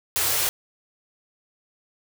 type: band-stop noise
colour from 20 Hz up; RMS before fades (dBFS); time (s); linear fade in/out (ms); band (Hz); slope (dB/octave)
white; -23; 0.16-0.49; 0; 150 to 320; 48
effects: none